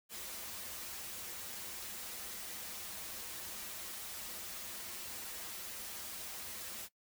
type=noise with comb filter; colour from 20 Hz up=white; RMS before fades=-45 dBFS; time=0.09-6.89 s; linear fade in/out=50 ms; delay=7 ms; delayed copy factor=-0.85; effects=noise-tail reverb RT60 0.1 s tail -19 dB re dry